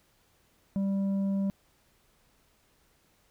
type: tone with tanh clipping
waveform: triangle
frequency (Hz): 196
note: G3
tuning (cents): 0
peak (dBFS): -27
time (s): 0.76-1.5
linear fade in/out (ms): 0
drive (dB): 10
effects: pink hiss -67 dBFS RMS until 3.3 s